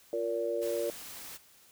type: chord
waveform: sine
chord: Bb major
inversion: second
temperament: equal with one note detuned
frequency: 349.2 / 466.2 / 574.2 Hz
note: F4 / Bb4 / D5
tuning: 0 / 0 / -39 cents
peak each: -36 / -33 / -33 dBFS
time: 0.13-0.9 s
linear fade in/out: 2 ms
type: noise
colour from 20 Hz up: white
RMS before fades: -45 dBFS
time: 0.61-1.38 s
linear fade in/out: 20 ms
effects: white hiss -60 dBFS RMS until 1.71 s